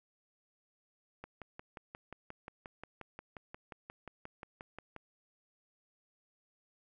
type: click train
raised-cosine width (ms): 0.5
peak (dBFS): -30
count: 22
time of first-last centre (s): 1.24-4.963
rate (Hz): 5.64
effects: none